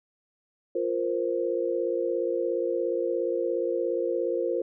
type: chord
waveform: sine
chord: F suspended fourth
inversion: none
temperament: equal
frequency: 349.2 / 466.2 / 523.3 Hz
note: F4 / Bb4 / C5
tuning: 0 / 0 / 0 cents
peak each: -29 dBFS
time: 0.75-4.62 s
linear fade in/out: 5 ms
effects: none